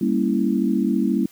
sine chord, G diminished seventh, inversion none, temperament equal with one note detuned, 198.62 / 233.1 / 277.2 / 329.6 Hz, G3 / Bb3 / Db4 / Fb4, +23 / 0 / 0 / 0 cents, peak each -22 / -22 / -24 / -24 dBFS, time 0.01-1.26 s, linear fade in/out 5 ms, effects white hiss -52 dBFS RMS until 1.31 s

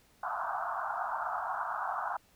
pink band-pass noise, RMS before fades -35 dBFS, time 0.23-2.17 s, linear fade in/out 5 ms, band 670 to 1500 Hz, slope 96 dB/octave, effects pink hiss -65 dBFS RMS until 2.35 s

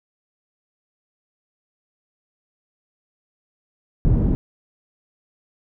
pink low-pass noise, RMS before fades -17 dBFS, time 4.05-4.35 s, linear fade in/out 0 ms, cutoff 240 Hz, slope 12 dB/octave, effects none

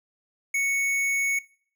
sine tone with tanh clipping, 2217 Hz, C#7, in tune, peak -24 dBFS, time 0.54-1.39 s, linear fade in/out 5 ms, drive 16 dB, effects noise-tail reverb RT60 0.5 s tail -21 dB re dry

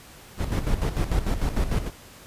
brown noise with tremolo, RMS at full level -22 dBFS, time 0.37-1.91 s, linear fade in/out 50 ms, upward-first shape square, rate 6.7 Hz, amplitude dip 65%, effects pink hiss -47 dBFS RMS until 2.26 s + resampled to 32000 Hz

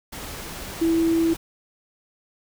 sine tone in noise, 329.5 Hz, E4, 1 cent flat, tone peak -17 dBFS, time 0.81-1.34 s, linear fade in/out 10 ms, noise pink, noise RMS -35 dBFS, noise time 0.12-1.37 s, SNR +15 dB, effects none

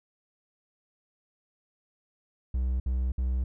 triangle tone bursts, 63.3 Hz, B1, 43 cents sharp, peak -23 dBFS, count 3, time 2.54-3.44 s, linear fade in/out 5 ms, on 260 ms, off 60 ms, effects none

